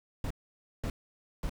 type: noise bursts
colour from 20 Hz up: brown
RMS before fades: -33 dBFS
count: 3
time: 0.24-1.495 s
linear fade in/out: 2 ms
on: 65 ms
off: 530 ms
effects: none